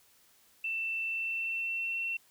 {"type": "tone with pitch glide", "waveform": "sine", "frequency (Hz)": [2673, 2710], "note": ["E7", "E7"], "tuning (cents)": [23, 47], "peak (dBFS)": -31, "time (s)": [0.64, 2.17], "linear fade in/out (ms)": 5, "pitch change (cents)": 24, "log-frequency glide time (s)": [1.06, 1.97], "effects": ["white hiss -64 dBFS RMS until 2.3 s"]}